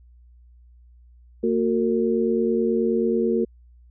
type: tone cluster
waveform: sine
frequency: 228.8 / 367.1 / 456.4 Hz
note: A#3 / F#4 / A#4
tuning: -32 / -14 / -37 cents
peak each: -23 dBFS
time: 1.43-3.45 s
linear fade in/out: 10 ms
effects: added 60 Hz sine -48 dBFS peak until 3.9 s